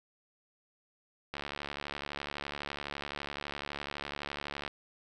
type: click train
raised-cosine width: 0.3 ms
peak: -21 dBFS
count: 241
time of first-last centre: 1.34-4.678 s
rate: 71.9 Hz
effects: none

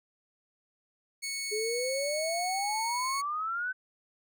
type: tone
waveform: 15% pulse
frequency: 2210 Hz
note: C#7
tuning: 6 cents flat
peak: -27 dBFS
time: 1.22-3.22 s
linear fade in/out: 20 ms
type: exponential sweep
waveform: sine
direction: up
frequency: 415.3 to 1535 Hz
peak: -30 dBFS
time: 1.51-3.73 s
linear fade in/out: 20 ms
effects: none

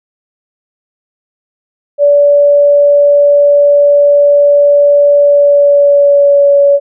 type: tone with pitch glide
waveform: sine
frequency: 576 to 566.1 Hz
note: D5 to C#5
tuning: -34 to +36 cents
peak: -3 dBFS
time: 1.98-6.8 s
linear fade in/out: 50 ms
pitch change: -30 cents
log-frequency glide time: 5.16-6.59 s
effects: none

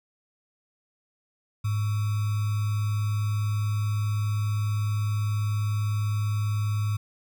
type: tone with sample-and-hold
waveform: sine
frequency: 104.8 Hz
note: G#2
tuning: 16 cents sharp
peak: -23 dBFS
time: 1.64-6.97 s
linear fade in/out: 10 ms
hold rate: 1225 Hz
effects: none

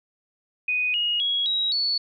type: tone with pitch steps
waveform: sine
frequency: 2489 / 2876 / 3322 / 3839 / 4435 Hz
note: D#7 / F#7 / G#7 / B7 / C#8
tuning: 0 / -50 / 0 / -50 / 0 cents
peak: -21 dBFS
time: 0.68-1.98 s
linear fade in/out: 5 ms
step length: 260 ms
effects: none

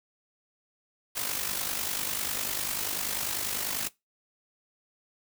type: noise with amplitude modulation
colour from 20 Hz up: white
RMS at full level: -29 dBFS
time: 1.15-3.89 s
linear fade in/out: 20 ms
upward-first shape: sine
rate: 50.1 Hz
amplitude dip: 60%
effects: noise-tail reverb RT60 0.2 s tail -21 dB re dry

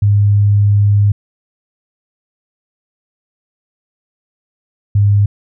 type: tone pair in turn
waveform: sine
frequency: 102.3 / 101.82 Hz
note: G#2 / G#2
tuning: -26 / -34 cents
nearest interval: unison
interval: 8 cents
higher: first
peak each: -7 dBFS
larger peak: neither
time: 0.02-1.12 / 4.95-5.26 s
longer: first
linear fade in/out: 5 ms
effects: none

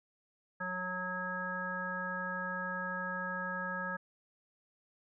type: harmonic tone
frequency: 183.1 Hz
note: F#3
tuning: 18 cents flat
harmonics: 1 / 3 / 5 / 7 / 9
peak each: -43 / -44 / -44 / -41 / -38 dBFS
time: 0.6-3.97 s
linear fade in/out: 10 ms
effects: none

